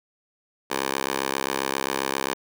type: tone with high-pass filter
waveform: 10% pulse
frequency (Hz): 67.5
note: C#2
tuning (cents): -45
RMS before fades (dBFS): -27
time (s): 0.7-2.34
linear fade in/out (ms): 10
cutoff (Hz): 540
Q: 0.84
effects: none